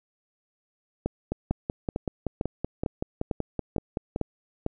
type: two click trains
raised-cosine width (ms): 2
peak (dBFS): -13 / -14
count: 9 / 16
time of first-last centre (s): 1.06-4.664 / 1.32-4.161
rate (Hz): 2.22 / 5.28
effects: none